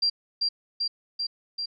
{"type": "tone with echo", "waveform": "sine", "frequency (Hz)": 4742, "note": "D8", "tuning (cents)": 16, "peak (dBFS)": -20, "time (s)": [0.02, 0.1], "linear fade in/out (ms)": 10, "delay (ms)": 390, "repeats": 4, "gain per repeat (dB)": -2, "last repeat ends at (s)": 1.66, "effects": []}